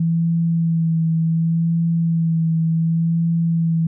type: tone with vibrato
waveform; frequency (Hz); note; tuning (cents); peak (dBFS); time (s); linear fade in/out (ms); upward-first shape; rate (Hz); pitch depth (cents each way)
sine; 164.81; E3; 0; -15; 0-3.87; 5; sine; 0.68; 23
effects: none